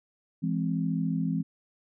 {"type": "chord", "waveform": "sine", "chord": "E augmented", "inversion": "none", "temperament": "equal with one note detuned", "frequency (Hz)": [167.11, 207.7, 261.6], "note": ["E3", "G#3", "B#3"], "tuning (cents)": [24, 0, 0], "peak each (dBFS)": [-28, -32, -31], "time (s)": [0.42, 1.43], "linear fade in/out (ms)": 20, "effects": []}